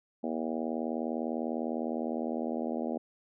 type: harmonic tone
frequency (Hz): 79.9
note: D#2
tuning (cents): +47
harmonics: 3 / 4 / 5 / 6 / 7 / 8 / 9 / 10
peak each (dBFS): -34 / -38 / -41 / -41 / -40 / -41 / -43 / -46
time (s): 0.23-2.98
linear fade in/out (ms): 10
effects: none